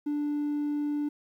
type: tone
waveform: triangle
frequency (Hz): 293.7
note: D4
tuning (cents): 0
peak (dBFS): -24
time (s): 0.06-1.09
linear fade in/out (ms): 10
effects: tanh soft clip ceiling -22 dBFS + 11-bit